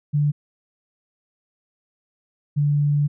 sine tone pair in turn, 146.83 / 145.73 Hz, D3 / D3, 0 / -13 cents, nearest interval unison, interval 13 cents, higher first, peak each -16 dBFS, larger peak neither, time 0.13-0.32 / 2.56-3.08 s, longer second, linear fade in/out 20 ms, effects none

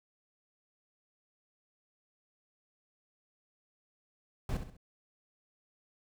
brown noise with echo, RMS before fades -33 dBFS, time 4.49-4.57 s, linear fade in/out 2 ms, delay 66 ms, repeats 3, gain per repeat -8 dB, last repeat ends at 4.768 s, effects none

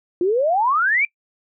sine exponential sweep, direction up, 339.1 to 2400 Hz, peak -15 dBFS, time 0.21-1.05 s, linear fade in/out 2 ms, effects noise-tail reverb RT60 0.1 s tail -23 dB re dry

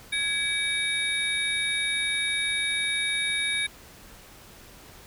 sine tone cluster, 1668 / 2296 / 3728 / 10100 Hz, G#6 / D7 / A#7 / D#9, +7 / -40 / -1 / +25 cents, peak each -33 / -27 / -28 / -34 dBFS, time 0.12-3.67 s, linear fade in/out 10 ms, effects tanh soft clip ceiling -15 dBFS + pink hiss -49 dBFS RMS until 5.06 s

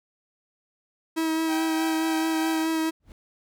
45% pulse tone with vibrato, 321.3 Hz, E4, 44 cents flat, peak -23 dBFS, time 1.16-2.91 s, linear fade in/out 20 ms, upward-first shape sine, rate 4.7 Hz, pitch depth 15 cents each way
sawtooth tone with tremolo, 780 Hz, G5, 9 cents flat, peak -27 dBFS, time 1.47-2.67 s, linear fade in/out 50 ms, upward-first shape sine, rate 3.3 Hz, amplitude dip 40%
brown noise with exponential growth, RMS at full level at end -39 dBFS, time 3-3.12 s, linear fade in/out 1 ms, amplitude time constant 26 ms
effects none

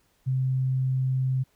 sine tone, 130.6 Hz, C3, 3 cents flat, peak -22 dBFS, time 0.26-1.44 s, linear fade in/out 20 ms, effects pink hiss -67 dBFS RMS until 1.55 s

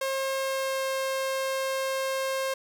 sawtooth tone with pitch glide, 536 to 532.9 Hz, C5 to C5, +42 to +32 cents, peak -23 dBFS, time 0.01-2.54 s, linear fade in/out 5 ms, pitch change -10 cents, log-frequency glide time 0.35-0.86 s, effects none

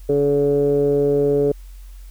15% pulse tone with low-pass filter, 142.7 Hz, D3, 49 cents flat, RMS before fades -17 dBFS, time 0.09-1.52 s, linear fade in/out 5 ms, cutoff 470 Hz, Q 8, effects added 45 Hz sine -35 dBFS peak until 2.1 s + white hiss -54 dBFS RMS until 2.1 s

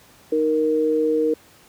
sine tone pair together, 310.3 / 467.8 Hz, D#4 / A#4, -5 / +6 cents, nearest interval perfect fifth, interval 711 cents, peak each -22 / -18 dBFS, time 0.32-1.34 s, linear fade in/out 5 ms, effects pink hiss -51 dBFS RMS until 1.68 s + high-pass 80 Hz 12 dB/octave

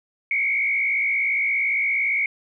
sine tone with frequency modulation, 2217 Hz, C#7, in tune, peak -19 dBFS, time 0.31-2.26 s, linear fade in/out 2 ms, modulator 57.4 Hz, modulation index 1.5, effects none

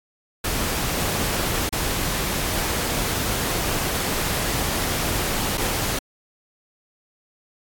pink noise with dropouts, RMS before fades -24 dBFS, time 0.44-5.99 s, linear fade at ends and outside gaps 5 ms, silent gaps 1.692-1.725 / 5.574-5.578 s, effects AAC 64 kbps

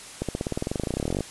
accelerating click train, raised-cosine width 2 ms, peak -13 dBFS, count 27, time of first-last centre 0.22-1.207 s, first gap 67 ms, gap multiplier 0.95, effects white hiss -42 dBFS RMS until 1.3 s + resampled to 24000 Hz

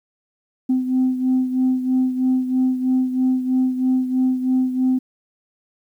sine beating tone pair, 256.5 / 259.6 Hz, C4 / C4, -34 / -13 cents, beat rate 3.1 Hz, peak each -16 / -22 dBFS, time 0.69-4.99 s, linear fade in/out 10 ms, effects tanh soft clip ceiling -11 dBFS + 9-bit

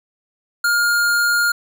square tone, 1414 Hz, F6, 21 cents sharp, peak -15 dBFS, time 0.64-1.52 s, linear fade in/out 5 ms, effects none

